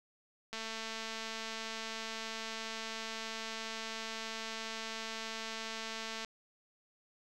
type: click train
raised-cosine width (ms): 0.2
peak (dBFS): -24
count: 1276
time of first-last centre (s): 0.53-6.247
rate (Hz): 223
effects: none